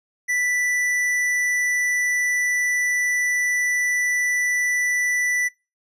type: tone with hard clipping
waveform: sine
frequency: 1975.5 Hz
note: B6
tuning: in tune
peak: -21 dBFS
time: 0.28-5.49 s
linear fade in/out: 20 ms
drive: 11 dB
effects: noise-tail reverb RT60 0.3 s tail -26 dB re dry + resampled to 32000 Hz